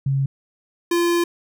sine / square tone pair in turn, 136.6 / 344.2 Hz, C#3 / F4, -25 / -25 cents, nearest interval octave + major third, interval 1600 cents, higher second, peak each -17 dBFS, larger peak neither, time 0.06-0.26 / 0.91-1.24 s, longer second, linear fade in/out 5 ms, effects none

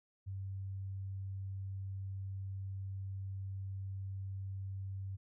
sine tone, 96.7 Hz, G2, 23 cents flat, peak -39 dBFS, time 0.26-5.17 s, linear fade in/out 20 ms, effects none

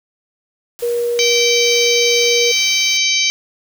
white noise with tremolo, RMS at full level -34 dBFS, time 0.79-2.97 s, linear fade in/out 0 ms, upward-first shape sine, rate 2.3 Hz, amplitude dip 25%
sine tone, 476.3 Hz, A#4, 37 cents sharp, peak -15 dBFS, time 0.82-2.52 s, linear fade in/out 10 ms
harmonic tone, 773 Hz, G5, 24 cents flat, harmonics 3 / 4 / 5 / 6 / 7 / 8, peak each -18 / -20 / -21 / -21 / -24 / -19 dBFS, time 1.19-3.3 s, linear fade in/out 0 ms
effects none

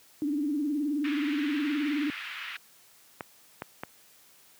sine tone with vibrato, 292.5 Hz, D4, 7 cents flat, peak -26 dBFS, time 0.22-2.1 s, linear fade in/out 0 ms, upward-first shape sine, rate 19 Hz, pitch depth 100 cents each way
white band-pass noise, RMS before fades -39 dBFS, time 1.04-2.57 s, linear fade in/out 5 ms, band 1400 to 2800 Hz, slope 24 dB/octave
clicks, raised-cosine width 0.5 ms, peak -19 dBFS, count 3, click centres 3.208 / 3.621 / 3.835 s
effects white hiss -58 dBFS RMS until 4.59 s + high-pass 100 Hz 12 dB/octave

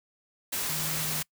sine tone in noise, 155.56 Hz, D#3, in tune, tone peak -37 dBFS, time 0.69-1.22 s, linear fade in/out 10 ms, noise white, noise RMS -31 dBFS, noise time 0.52-1.23 s, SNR -9 dB, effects noise-tail reverb RT60 0.1 s tail -24 dB re dry

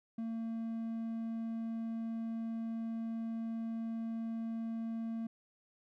triangle tone, 226.9 Hz, A#3, 47 cents flat, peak -34 dBFS, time 0.18-5.27 s, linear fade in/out 5 ms, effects none

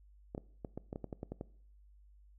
clicks, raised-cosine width 2 ms, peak -27 dBFS, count 11, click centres 0.349 / 0.379 / 0.648 / 0.776 / 0.929 / 0.959 / 1.043 / 1.128 / 1.231 / 1.32 / 1.411 s, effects noise-tail reverb RT60 0.6 s tail -21 dB re dry + added 50 Hz sine -58 dBFS peak until 2.38 s

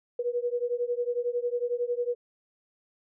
sine beating tone pair, 479.3 / 490.3 Hz, A#4 / B4, +48 / -13 cents, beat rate 11 Hz, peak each -29 / -30 dBFS, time 0.19-2.15 s, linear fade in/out 5 ms, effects none

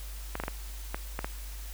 clicks, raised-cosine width 0.5 ms, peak -17 dBFS, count 7, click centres 0.354 / 0.4 / 0.437 / 0.481 / 0.945 / 1.191 / 1.245 s, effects added 50 Hz sine -38 dBFS peak until 1.73 s + white hiss -48 dBFS RMS until 1.73 s

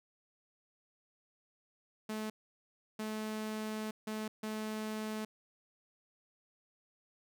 sawtooth tone bursts at uneven times, 216.2 Hz, A3, 30 cents flat, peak -33 dBFS, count 4, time 2.09-2.3 / 2.99-3.91 / 4.07-4.28 / 4.43-5.25 s, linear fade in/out 5 ms, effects none

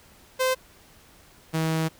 sawtooth tone pair in turn, 517 / 160.42 Hz, C5 / E3, -21 / -47 cents, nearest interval octave + minor sixth, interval 2026 cents, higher first, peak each -17 / -19 dBFS, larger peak first, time 0.39-0.55 / 1.53-1.89 s, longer second, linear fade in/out 20 ms, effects pink hiss -54 dBFS RMS until 1.99 s

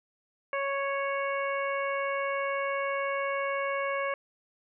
harmonic tone, 554 Hz, C#5, 1 cent flat, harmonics 1 / 2 / 3 / 4 / 5, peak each -31 / -33 / -37 / -36 / -44 dBFS, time 0.53-4.14 s, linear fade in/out 2 ms, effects none

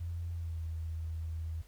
sine tone with pitch glide, 85.1 to 81.07 Hz, F2 to E2, -44 to -28 cents, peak -35 dBFS, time 0-1.62 s, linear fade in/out 10 ms, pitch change -84 cents, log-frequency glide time 0.33-0.63 s, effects added 45 Hz sine -55 dBFS peak until 1.67 s + pink hiss -64 dBFS RMS until 1.67 s

